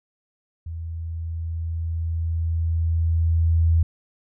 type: tone with level ramp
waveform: sine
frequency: 82.41 Hz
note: E2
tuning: in tune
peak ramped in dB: -29 to -14 dBFS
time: 0.66-3.83 s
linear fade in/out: 5 ms
effects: none